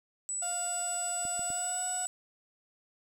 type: tone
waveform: sine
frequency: 7900 Hz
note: B8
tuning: in tune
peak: -32 dBFS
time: 0.29-2.07 s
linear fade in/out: 0 ms
type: tone with pitch glide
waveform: 35% pulse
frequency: 707 to 728.6 Hz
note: F5 to F#5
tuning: +21 to -27 cents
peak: -35 dBFS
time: 0.42-2.06 s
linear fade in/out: 5 ms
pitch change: +52 cents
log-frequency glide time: 1.44-1.86 s
type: clicks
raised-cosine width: 3 ms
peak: -34 dBFS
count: 3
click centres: 1.252 / 1.394 / 1.503 s
effects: none